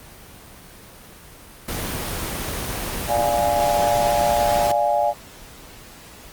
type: noise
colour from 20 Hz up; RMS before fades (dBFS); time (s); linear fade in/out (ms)
pink; -27; 1.68-4.72; 5
type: chord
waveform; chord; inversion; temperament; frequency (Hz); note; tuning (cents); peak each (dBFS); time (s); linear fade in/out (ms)
sine; D diminished; none; equal; 587.3 / 698.5 / 830.6; D5 / F5 / Ab5; 0 / 0 / 0; -21; 3.07-5.14; 50
effects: pink hiss -43 dBFS RMS until 6.32 s + Opus 24 kbps